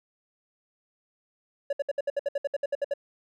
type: tone bursts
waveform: triangle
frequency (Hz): 566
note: C#5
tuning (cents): +36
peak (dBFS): -22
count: 14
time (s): 1.7-2.938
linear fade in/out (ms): 5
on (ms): 29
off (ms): 64
effects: none